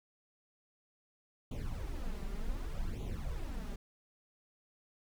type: noise with flanger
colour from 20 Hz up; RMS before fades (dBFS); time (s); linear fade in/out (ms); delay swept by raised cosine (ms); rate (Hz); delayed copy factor
brown; -38; 1.51-3.76; 5; 0.29 to 5.09; 0.66; +0.8
effects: none